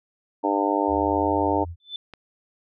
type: harmonic tone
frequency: 100.2 Hz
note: G2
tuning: 38 cents sharp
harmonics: 3 / 4 / 5 / 6 / 7 / 8 / 9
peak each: -25 / -28 / -29 / -29 / -29 / -29 / -25 dBFS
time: 0.43-1.65 s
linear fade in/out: 20 ms
type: tone with pitch glide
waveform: sine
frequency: 77.78 to 84.82 Hz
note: D#2 to E2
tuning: 0 to +50 cents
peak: -31 dBFS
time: 0.87-1.76 s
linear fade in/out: 50 ms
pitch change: +150 cents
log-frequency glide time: 1.04-1.25 s
type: tone with exponential growth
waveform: sine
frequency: 3520 Hz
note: A7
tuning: in tune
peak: -26 dBFS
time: 1.8-1.96 s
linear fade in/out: 2 ms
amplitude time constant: 33 ms
type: click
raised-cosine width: 0.3 ms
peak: -25 dBFS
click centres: 2.137 s
effects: none